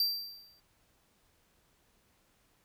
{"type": "tone with exponential decay", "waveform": "square", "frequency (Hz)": 4699, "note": "D8", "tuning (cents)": 0, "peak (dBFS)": -25, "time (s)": [0, 0.6], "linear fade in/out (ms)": 2, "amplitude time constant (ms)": 130, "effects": ["pink hiss -70 dBFS RMS until 2.64 s"]}